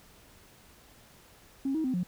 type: tone with pitch steps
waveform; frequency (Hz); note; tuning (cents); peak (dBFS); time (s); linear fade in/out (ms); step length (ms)
sine; 270.9 / 317.2 / 257.9 / 178.9; C#4 / D#4 / C4 / F3; -40 / +33 / -25 / +42; -26; 1.65-2.034; 5; 96
effects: tanh soft clip ceiling -22 dBFS + pink hiss -57 dBFS RMS until 2.07 s